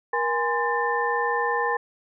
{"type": "tone cluster", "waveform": "sine", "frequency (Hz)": [473.5, 825, 1033, 1783], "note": ["A#4", "G#5", "C6", "A6"], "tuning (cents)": [27, -12, -22, 22], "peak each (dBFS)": -27, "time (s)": [0.13, 1.77], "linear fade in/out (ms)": 5, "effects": []}